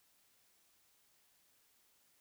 silence, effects white hiss -72 dBFS RMS until 2.2 s

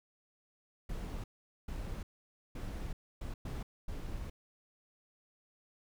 brown noise bursts at uneven times, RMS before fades -40 dBFS, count 6, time 0.89-1.24 / 1.68-2.03 / 2.55-2.93 / 3.21-3.34 / 3.45-3.63 / 3.88-4.3 s, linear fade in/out 5 ms, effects none

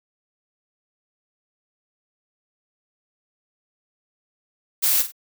blue noise with echo, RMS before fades -19 dBFS, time 4.82-5.03 s, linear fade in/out 20 ms, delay 46 ms, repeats 2, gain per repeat -10 dB, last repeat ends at 5.122 s, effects none

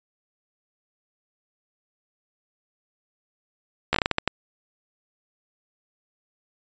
slowing click train, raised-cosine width 0.3 ms, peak -4 dBFS, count 9, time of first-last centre 3.93-4.277 s, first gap 14 ms, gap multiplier 1.31, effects resampled to 16000 Hz

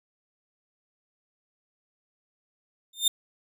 sawtooth tone with exponential growth, 3618 Hz, A7, 48 cents sharp, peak -13 dBFS, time 2.93-3.08 s, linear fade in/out 5 ms, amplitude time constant 32 ms, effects none

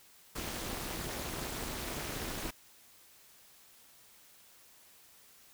pink noise with amplitude modulation, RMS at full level -35 dBFS, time 0.35-2.51 s, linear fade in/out 10 ms, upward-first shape sine, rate 295 Hz, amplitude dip 100%, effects white hiss -60 dBFS RMS until 5.53 s

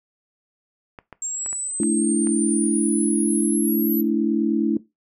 clicks, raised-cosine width 0.5 ms, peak -23 dBFS, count 6, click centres 0.988 / 1.127 / 1.462 / 1.529 / 1.833 / 2.271 s
sine exponential sweep, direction up, 7459 to 11910 Hz, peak -25 dBFS, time 1.22-4.01 s, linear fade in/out 2 ms
sine chord, A suspended fourth, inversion none, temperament equal with one note detuned, 220 / 289.1 / 329.6 Hz, A3 / D4 / E4, 0 / -27 / 0 cents, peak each -22 dBFS, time 1.8-4.77 s, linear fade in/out 2 ms
effects noise-tail reverb RT60 0.2 s tail -18 dB re dry

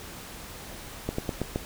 slowing click train, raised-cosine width 2 ms, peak -14 dBFS, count 5, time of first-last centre 1.09-1.559 s, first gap 94 ms, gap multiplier 1.15, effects pink hiss -42 dBFS RMS until 1.65 s

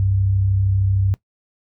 sine tone pair together, 64.2 / 97.21 Hz, C2 / G2, -32 / -14 cents, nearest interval perfect fifth, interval 718 cents, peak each -26 / -15 dBFS, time 0-1.14 s, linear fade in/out 0 ms, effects noise-tail reverb RT60 0.1 s tail -19 dB re dry

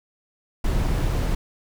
brown noise, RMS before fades -22 dBFS, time 0.64-1.35 s, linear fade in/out 5 ms, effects none

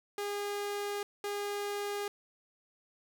sawtooth tone bursts at uneven times, 408 Hz, G#4, 31 cents flat, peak -30 dBFS, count 2, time 0.18-1.03 / 1.24-2.08 s, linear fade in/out 2 ms, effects none

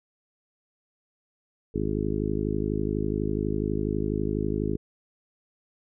harmonic tone, 52.1 Hz, G#1, 6 cents sharp, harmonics 1 / 2 / 3 / 4 / 5 / 6 / 7 / 8, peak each -33 / -33 / -33 / -33 / -33 / -33 / -33 / -33 dBFS, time 1.74-4.77 s, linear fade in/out 10 ms, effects none

